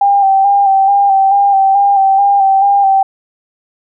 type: tone with vibrato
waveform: sine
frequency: 789 Hz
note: G5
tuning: 11 cents sharp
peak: -6 dBFS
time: 0.01-3.03 s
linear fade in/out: 5 ms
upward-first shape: square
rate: 2.3 Hz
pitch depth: 28 cents each way
effects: none